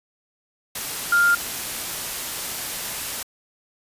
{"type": "tone in noise", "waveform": "sine", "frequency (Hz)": 1400, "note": "F6", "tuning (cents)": 4, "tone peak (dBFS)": -14, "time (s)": [1.12, 1.35], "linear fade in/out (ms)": 5, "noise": "white", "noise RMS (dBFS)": -29, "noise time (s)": [0.75, 3.23], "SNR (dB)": 12, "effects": ["resampled to 32000 Hz"]}